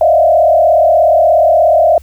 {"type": "tone with frequency modulation", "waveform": "sine", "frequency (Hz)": 653, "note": "E5", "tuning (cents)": -17, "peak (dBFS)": -5, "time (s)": [0.01, 1.98], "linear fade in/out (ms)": 2, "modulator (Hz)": 36.8, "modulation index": 1.5, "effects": ["added 72 Hz sine -34 dBFS peak until 2.02 s", "white hiss -49 dBFS RMS until 2.02 s"]}